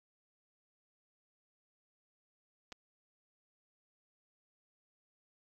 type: clicks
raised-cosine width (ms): 0.2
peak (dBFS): -30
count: 2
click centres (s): 2.721 / 2.725
effects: AAC 64 kbps